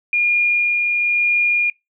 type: tone with tremolo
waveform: sine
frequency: 2422 Hz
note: D#7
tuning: 47 cents flat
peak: -13 dBFS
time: 0.13-1.7 s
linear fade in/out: 2 ms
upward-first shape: sine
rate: 1 Hz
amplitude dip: 25%
effects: noise-tail reverb RT60 0.2 s tail -24 dB re dry